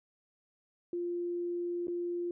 sine tone with dropouts, 348.7 Hz, F4, 3 cents flat, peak -32 dBFS, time 0.93-2.31 s, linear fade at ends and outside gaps 2 ms, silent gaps 1.871-1.881 s, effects none

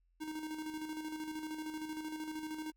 square tone with tremolo, 311.1 Hz, D#4, in tune, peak -39 dBFS, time 0.2-2.72 s, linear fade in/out 20 ms, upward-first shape square, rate 13 Hz, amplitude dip 45%, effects added 43 Hz sine -70 dBFS peak until 2.76 s

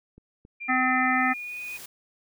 clicks, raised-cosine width 3 ms, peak -36 dBFS, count 2, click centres 0.18 / 0.451 s
sine tone with pitch glide, 2385 to 2473 Hz, D7 to D#7, +26 to -11 cents, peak -33 dBFS, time 0.6-1.78 s, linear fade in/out 20 ms, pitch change +63 cents, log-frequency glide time 1.14-1.56 s
white noise with exponential growth, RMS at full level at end -41 dBFS, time 0.66-1.86 s, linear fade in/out 5 ms, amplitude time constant 260 ms
harmonic tone, 256.2 Hz, C4, 36 cents flat, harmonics 1 / 3 / 5 / 7 / 8, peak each -27 / -27 / -27 / -27 / -27 dBFS, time 0.68-1.34 s, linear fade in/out 20 ms
effects none

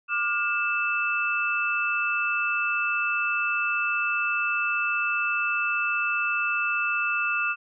sine tone cluster, 1189 / 1424 / 2640 Hz, D6 / F6 / E7, +21 / +33 / +2 cents, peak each -30 / -27 / -26 dBFS, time 0.08-7.56 s, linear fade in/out 50 ms, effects none

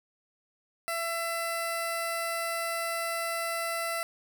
10% pulse tone with notch filter, 670 Hz, E5, 28 cents sharp, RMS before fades -32 dBFS, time 0.88-4.03 s, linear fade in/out 0 ms, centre 3300 Hz, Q 1.4, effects none

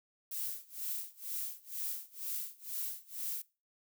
violet noise with tremolo, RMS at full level -37 dBFS, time 0.31-3.42 s, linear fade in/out 5 ms, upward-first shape sine, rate 2.1 Hz, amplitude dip 95%, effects noise-tail reverb RT60 0.3 s tail -21 dB re dry

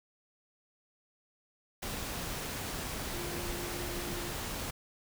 sine tone in noise, 349.2 Hz, F4, in tune, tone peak -42 dBFS, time 3.13-4.33 s, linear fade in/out 10 ms, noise pink, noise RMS -38 dBFS, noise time 1.82-4.71 s, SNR -7 dB, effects none

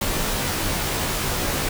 pink noise with comb filter, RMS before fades -24 dBFS, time 0.01-1.69 s, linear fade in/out 5 ms, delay 17 ms, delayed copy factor -0.9, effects none

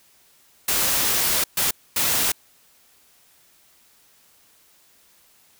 white noise bursts at uneven times, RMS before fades -21 dBFS, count 3, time 0.68-1.44 / 1.57-1.71 / 1.96-2.32 s, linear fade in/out 5 ms, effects white hiss -57 dBFS RMS until 5.59 s

